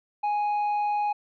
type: tone with tanh clipping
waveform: sine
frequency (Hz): 830.6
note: G#5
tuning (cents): 0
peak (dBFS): -24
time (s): 0.23-1.13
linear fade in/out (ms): 10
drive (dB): 4
effects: none